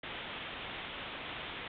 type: low-pass noise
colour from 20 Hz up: white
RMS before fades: -43 dBFS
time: 0.03-1.68 s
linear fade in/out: 5 ms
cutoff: 3600 Hz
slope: 96 dB/octave
effects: none